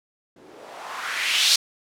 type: noise with low-pass filter sweep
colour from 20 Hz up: violet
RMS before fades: -25 dBFS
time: 0.36-1.56 s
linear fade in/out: 5 ms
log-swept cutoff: 290 to 4600 Hz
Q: 2.1
effects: none